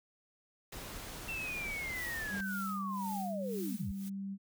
pink noise, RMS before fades -45 dBFS, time 0.72-2.41 s, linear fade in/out 5 ms
sine linear sweep, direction down, 2711 to 55 Hz, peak -37 dBFS, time 1.28-3.92 s, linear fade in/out 10 ms
blue noise with tremolo, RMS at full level -47 dBFS, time 1.94-4.1 s, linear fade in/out 20 ms, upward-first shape sine, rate 1.9 Hz, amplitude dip 85%
sine tone, 196 Hz, G3, in tune, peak -37 dBFS, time 2.29-4.38 s, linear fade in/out 50 ms
effects none

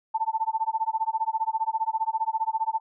sine tone with tremolo, 887 Hz, A5, 14 cents sharp, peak -20 dBFS, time 0.14-2.8 s, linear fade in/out 10 ms, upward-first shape sine, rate 15 Hz, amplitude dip 100%, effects none

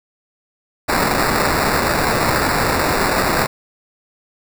violet noise with sample-and-hold, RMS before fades -17 dBFS, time 0.88-3.47 s, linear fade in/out 10 ms, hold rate 3150 Hz, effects none

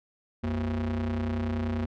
square ring-modulated tone, 73.42 Hz, D2, in tune, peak -25 dBFS, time 0.43-1.86 s, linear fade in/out 10 ms, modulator 162 Hz, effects low-pass 3000 Hz 12 dB/octave

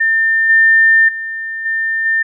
sine tone with level steps, 1800 Hz, A6, 39 cents sharp, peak -10 / -6 / -20 / -14 / -11 dBFS, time 0-2.23 s, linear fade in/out 10 ms, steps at 0.49 / 1.08 / 1.65 / 2.05 s, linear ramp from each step 10 ms, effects none

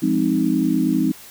sine chord, F minor seventh, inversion none, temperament equal, 174.61 / 207.7 / 261.6 / 311.1 Hz, F3 / Ab3 / C4 / Eb4, 0 / 0 / 0 / 0 cents, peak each -24 / -23 / -20 / -20 dBFS, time 0.02-1.12 s, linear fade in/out 10 ms, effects white hiss -42 dBFS RMS until 1.3 s

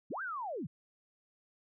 sine linear two-way sweep, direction up then down, 110 to 1618 to 110 Hz, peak -36 dBFS, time 0.1-0.67 s, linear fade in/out 10 ms, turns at 0.22 s, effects none

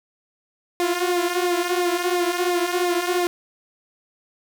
sawtooth tone with flanger, 353.5 Hz, F4, 21 cents sharp, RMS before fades -22 dBFS, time 0.8-3.27 s, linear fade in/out 0 ms, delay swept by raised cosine 0.64 to 5.94 ms, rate 2.9 Hz, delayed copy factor -0.65, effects 9-bit

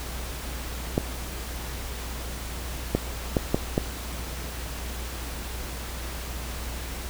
clicks, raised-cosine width 2 ms, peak -7 dBFS, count 5, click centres 0.979 / 2.95 / 3.368 / 3.545 / 3.779 s, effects added 60 Hz sine -34 dBFS peak until 7.09 s + pink hiss -37 dBFS RMS until 7.09 s

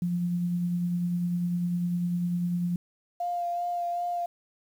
sine tone with tremolo, 175.3 Hz, F3, 7 cents sharp, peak -24 dBFS, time 0.02-2.76 s, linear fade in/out 2 ms, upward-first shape sine, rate 10 Hz, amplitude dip 25%
sine tone with vibrato, 699 Hz, F5, 1 cent sharp, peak -27 dBFS, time 3.2-4.26 s, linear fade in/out 5 ms, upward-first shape sine, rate 2.6 Hz, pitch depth 12 cents each way
effects 9-bit

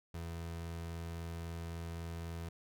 30% pulse tone, 83.7 Hz, E2, 27 cents sharp, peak -38 dBFS, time 0.14-2.49 s, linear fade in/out 5 ms, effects none

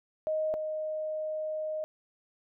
sine tone pair in turn, 624 / 620.9 Hz, D#5 / D#5, +5 / -4 cents, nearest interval unison, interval 9 cents, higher first, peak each -27 / -31 dBFS, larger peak first, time 0.27-0.54 / 0.54-1.84 s, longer second, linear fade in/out 0 ms, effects none

